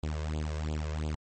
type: tone with flanger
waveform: sawtooth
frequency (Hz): 76.9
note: D#2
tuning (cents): -20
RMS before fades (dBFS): -33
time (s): 0.03-1.15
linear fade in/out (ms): 0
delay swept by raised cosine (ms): 0.26 to 1.96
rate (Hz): 2.9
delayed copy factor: +0.85
effects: MP3 32 kbps